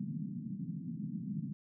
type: band-pass noise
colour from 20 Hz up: white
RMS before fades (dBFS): -40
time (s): 0-1.53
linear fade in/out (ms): 0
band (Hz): 140 to 230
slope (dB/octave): 48
effects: none